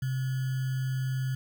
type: tone with sample-and-hold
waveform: sine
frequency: 130.81 Hz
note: C3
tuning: in tune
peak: -27 dBFS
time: 0.02-1.35 s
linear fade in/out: 5 ms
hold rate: 1575 Hz
effects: none